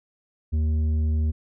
sine tone with tanh clipping, 77.78 Hz, D#2, in tune, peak -21 dBFS, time 0.52-1.32 s, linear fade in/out 20 ms, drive 7 dB, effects none

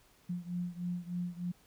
sine beating tone pair, 175.4 / 178.7 Hz, F3 / F3, +8 / +40 cents, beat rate 3.3 Hz, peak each -37 / -39 dBFS, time 0.29-1.52 s, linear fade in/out 10 ms, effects pink hiss -65 dBFS RMS until 1.66 s

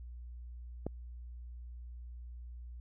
click, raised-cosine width 2 ms, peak -22 dBFS, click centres 0.866 s, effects added 60 Hz sine -44 dBFS peak until 2.8 s

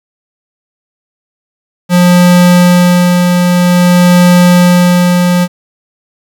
square tone with tremolo, 177.6 Hz, F3, 29 cents sharp, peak -3 dBFS, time 1.89-5.48 s, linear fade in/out 50 ms, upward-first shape sine, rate 0.51 Hz, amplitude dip 35%, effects 7-bit

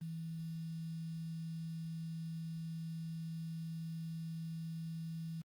sine tone with quantisation, 163.2 Hz, E3, 17 cents flat, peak -40 dBFS, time 0.01-5.42 s, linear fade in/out 10 ms, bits 10, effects Opus 32 kbps

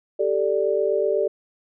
sine chord, G suspended second, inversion none, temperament equal, 392 / 440 / 587.3 Hz, G4 / A4 / D5, 0 / 0 / 0 cents, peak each -23 / -23 / -23 dBFS, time 0.19-1.28 s, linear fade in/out 10 ms, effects none

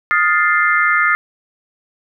sine chord, F dominant seventh, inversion third, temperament equal with one note detuned, 1244.5 / 1409.1 / 1760 / 2093 Hz, Eb6 / F6 / A6 / C7, 0 / +15 / 0 / 0 cents, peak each -17 dBFS, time 0.11-1.15 s, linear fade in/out 0 ms, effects none

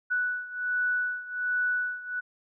sine beating tone pair, 1480 / 1481.3 Hz, F#6 / F#6, 0 / +2 cents, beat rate 1.3 Hz, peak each -28 / -31 dBFS, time 0.1-2.21 s, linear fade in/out 20 ms, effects none

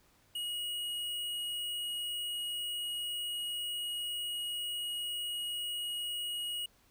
sine tone with hard clipping, 2893 Hz, F#7, 40 cents flat, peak -36 dBFS, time 0.35-6.66 s, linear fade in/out 5 ms, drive 14 dB, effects pink hiss -67 dBFS RMS until 6.9 s

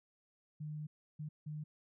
sine tone bursts at uneven times, 151.7 Hz, D#3, 44 cents flat, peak -40 dBFS, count 3, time 0.6-0.87 / 1.19-1.29 / 1.46-1.64 s, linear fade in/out 10 ms, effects none

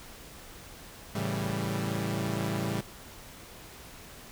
sawtooth chord, A dominant seventh, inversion none, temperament equal, 110 / 138.59 / 164.81 / 196 Hz, A2 / C#3 / E3 / G3, 0 / 0 / 0 / 0 cents, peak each -30 / -33 / -32 / -30 dBFS, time 1.15-2.81 s, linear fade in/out 5 ms, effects pink hiss -48 dBFS RMS until 4.31 s

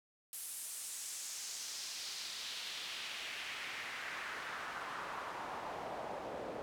pink noise with band-pass filter sweep, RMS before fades -44 dBFS, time 0.33-6.62 s, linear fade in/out 0 ms, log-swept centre 11000 to 540 Hz, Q 1.7, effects none

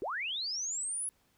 sine linear sweep, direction up, 316.4 to 10548 Hz, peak -33 dBFS, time 0.02-1.09 s, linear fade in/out 0 ms, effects pink hiss -71 dBFS RMS until 1.37 s

